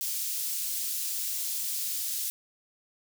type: high-pass noise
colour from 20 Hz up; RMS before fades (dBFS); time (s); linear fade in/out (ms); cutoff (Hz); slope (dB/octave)
white; -32; 0.01-2.3; 0; 4500; 12
effects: none